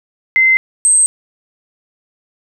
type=tone pair in turn; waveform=sine; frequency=2069 / 8276 Hz; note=C7 / C9; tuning=-20 / -20 cents; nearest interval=2 octaves; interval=2400 cents; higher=second; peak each=-7 dBFS; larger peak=neither; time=0.36-0.57 / 0.85-1.06 s; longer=neither; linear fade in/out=0 ms; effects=none